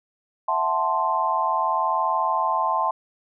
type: chord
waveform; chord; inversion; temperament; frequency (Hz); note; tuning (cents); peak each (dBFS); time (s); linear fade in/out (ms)
sine; F# half-diminished seventh; third; equal; 659.3 / 740 / 880 / 1046.5; E5 / F#5 / A5 / C6; 0 / 0 / 0 / 0; -28 / -29 / -24 / -23; 0.48-2.91; 5
effects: none